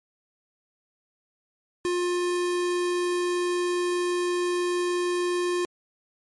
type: tone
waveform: square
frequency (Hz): 354.4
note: F4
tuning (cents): +25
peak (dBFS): -24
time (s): 1.85-5.65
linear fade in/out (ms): 0
effects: MP3 48 kbps